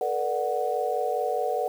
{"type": "chord", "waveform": "sine", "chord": "B minor seventh", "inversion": "third", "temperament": "equal with one note detuned", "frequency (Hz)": [440, 484.8, 587.3, 740], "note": ["A4", "B4", "D5", "F#5"], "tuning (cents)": [0, -32, 0, 0], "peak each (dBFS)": [-31, -29, -31, -28], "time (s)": [0.01, 1.68], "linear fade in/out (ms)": 2, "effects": ["8-bit"]}